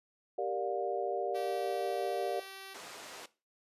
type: chord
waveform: sine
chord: G minor seventh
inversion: none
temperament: equal with one note detuned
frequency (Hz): 392 / 466.2 / 587.3 / 711.5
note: G4 / Bb4 / D5 / F5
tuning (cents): 0 / 0 / 0 / +32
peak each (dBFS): -37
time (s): 0.38-2.4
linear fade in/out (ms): 5
type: tone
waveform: 5% pulse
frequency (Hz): 386.5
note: G4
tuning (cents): -24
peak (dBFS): -34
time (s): 1.34-2.75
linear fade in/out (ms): 20
type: band-pass noise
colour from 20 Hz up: pink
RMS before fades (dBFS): -48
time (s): 2.74-3.26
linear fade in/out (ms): 5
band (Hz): 430 to 8500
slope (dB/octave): 12
effects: noise-tail reverb RT60 0.3 s tail -18 dB re dry + resampled to 32000 Hz